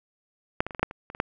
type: clicks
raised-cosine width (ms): 0.5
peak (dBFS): -6 / -17 / -23 / -23 / -16 / -6 / -23 / -24 / -24 / -7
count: 10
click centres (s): 0.605 / 0.666 / 0.708 / 0.748 / 0.795 / 0.83 / 0.911 / 1.101 / 1.149 / 1.201
effects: none